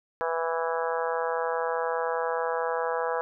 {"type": "harmonic tone", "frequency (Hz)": 164.81, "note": "E3", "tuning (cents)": 0, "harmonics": [3, 4, 5, 6, 7, 8, 9, 10], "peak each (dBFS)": [-29, -34, -34, -33, -38, -37, -41, -38], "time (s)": [0.21, 3.21], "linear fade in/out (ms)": 0, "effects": []}